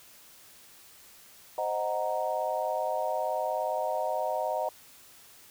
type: chord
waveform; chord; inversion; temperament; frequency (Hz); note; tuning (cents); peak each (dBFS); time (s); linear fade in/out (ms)
sine; C half-diminished seventh; none; equal; 523.3 / 622.3 / 740 / 932.3; C5 / Eb5 / Gb5 / Bb5; 0 / 0 / 0 / 0; -35 / -31 / -33 / -34; 1.58-4.69; 2
effects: white hiss -54 dBFS RMS until 5.5 s